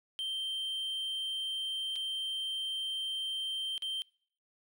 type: tone with dropouts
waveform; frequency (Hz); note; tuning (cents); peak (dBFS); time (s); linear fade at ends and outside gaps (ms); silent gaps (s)
triangle; 3136; G7; 0; -32; 0.19-4.02; 0; 1.957-1.961 / 3.779-3.822
effects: noise-tail reverb RT60 0.6 s tail -25 dB re dry